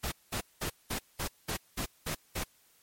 pink noise bursts, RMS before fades -34 dBFS, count 9, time 0.03-2.44 s, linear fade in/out 10 ms, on 90 ms, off 200 ms, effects white hiss -65 dBFS RMS until 2.82 s + MP3 64 kbps

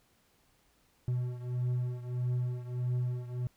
triangle beating tone pair, 123.47 / 125.07 Hz, B2 / B2, 0 / +22 cents, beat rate 1.6 Hz, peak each -30 / -34 dBFS, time 1.08-3.47 s, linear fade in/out 0 ms, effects pink hiss -69 dBFS RMS until 3.56 s

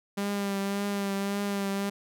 sawtooth tone with vibrato, 199.6 Hz, G3, 32 cents sharp, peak -24 dBFS, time 0.17-1.9 s, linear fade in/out 10 ms, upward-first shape triangle, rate 1.8 Hz, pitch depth 29 cents each way, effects none

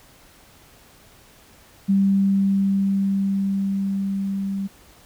sine tone with level ramp, 196 Hz, G3, in tune, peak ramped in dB -14 to -23 dBFS, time 1.88-4.68 s, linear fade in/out 20 ms, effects pink hiss -51 dBFS RMS until 5.05 s

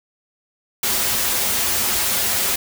white noise with comb filter, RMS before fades -20 dBFS, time 0.83-2.56 s, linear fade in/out 5 ms, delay 6.6 ms, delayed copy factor -0.55, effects none

